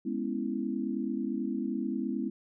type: chord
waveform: sine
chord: C# minor seventh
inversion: second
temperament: equal with one note detuned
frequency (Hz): 207.7 / 246.9 / 276.2 / 329.6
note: G#3 / B3 / C#4 / E4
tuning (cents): 0 / 0 / -6 / 0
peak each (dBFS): -35 / -34 / -36 / -36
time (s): 0.05-2.3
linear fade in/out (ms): 10
effects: none